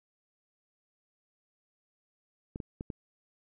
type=clicks; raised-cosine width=3 ms; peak=-24 dBFS; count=4; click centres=2.559 / 2.602 / 2.809 / 2.902 s; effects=none